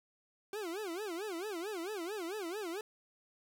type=tone with vibrato; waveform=40% pulse; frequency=378 Hz; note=F#4; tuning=37 cents sharp; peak=-37 dBFS; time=0.53-2.81 s; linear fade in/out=2 ms; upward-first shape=sine; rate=4.5 Hz; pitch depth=250 cents each way; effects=none